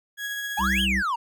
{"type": "tone with tremolo", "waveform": "35% pulse", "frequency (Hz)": 1661.2, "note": "G#6", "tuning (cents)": 0, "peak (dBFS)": -26, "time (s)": [0.17, 0.87], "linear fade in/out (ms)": 50, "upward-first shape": "triangle", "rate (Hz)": 15, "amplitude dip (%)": 30}
{"type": "exponential two-way sweep", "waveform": "triangle", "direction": "up then down", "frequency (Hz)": [768, 3323, 899], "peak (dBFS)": -21, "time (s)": [0.57, 1.16], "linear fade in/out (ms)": 10, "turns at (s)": 0.82}
{"type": "harmonic tone", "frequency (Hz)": 65.2, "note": "C2", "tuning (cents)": -5, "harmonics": [1, 3, 5], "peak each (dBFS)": [-28, -26, -38], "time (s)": [0.58, 1.03], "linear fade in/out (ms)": 50}
{"effects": []}